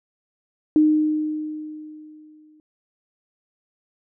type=tone with exponential decay; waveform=sine; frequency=306.9 Hz; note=D#4; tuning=24 cents flat; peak=-11 dBFS; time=0.76-2.6 s; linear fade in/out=1 ms; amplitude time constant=400 ms; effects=none